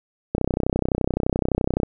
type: click train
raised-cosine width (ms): 2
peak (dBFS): -7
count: 48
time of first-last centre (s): 0.35-1.833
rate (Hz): 31.7
effects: none